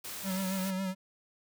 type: noise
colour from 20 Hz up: white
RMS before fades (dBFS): -41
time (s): 0.04-0.71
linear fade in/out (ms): 10
type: tone with vibrato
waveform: square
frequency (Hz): 189.8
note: F#3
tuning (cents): +44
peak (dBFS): -32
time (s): 0.23-0.95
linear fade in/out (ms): 50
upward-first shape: sine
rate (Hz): 7.2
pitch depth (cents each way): 42
effects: none